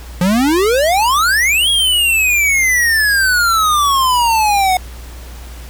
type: exponential two-way sweep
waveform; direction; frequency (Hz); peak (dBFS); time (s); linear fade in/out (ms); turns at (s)
square; up then down; 172 to 3331 to 727; -11; 0.21-4.77; 2; 1.69
effects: added 60 Hz sine -29 dBFS peak until 5.69 s + pink hiss -38 dBFS RMS until 5.69 s